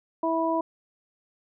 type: harmonic tone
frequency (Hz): 327.2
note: E4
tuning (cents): -13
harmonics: 1 / 2 / 3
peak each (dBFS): -27 / -27 / -27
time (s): 0.23-0.61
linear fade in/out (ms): 5
effects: none